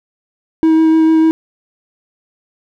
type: tone with vibrato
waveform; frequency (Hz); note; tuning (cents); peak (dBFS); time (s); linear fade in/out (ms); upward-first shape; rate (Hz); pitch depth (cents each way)
triangle; 320; D#4; +49; -5; 0.63-1.31; 0; sine; 6.7; 10
effects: none